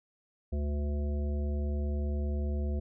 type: harmonic tone with a mistuned harmonic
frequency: 72.5 Hz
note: D2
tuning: 22 cents flat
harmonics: 1 / 3 / 5 / 7 / 9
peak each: -29 / -39 / -43 / -46 / -48 dBFS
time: 0.52-2.8 s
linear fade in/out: 10 ms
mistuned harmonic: 9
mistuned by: +20 cents
effects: none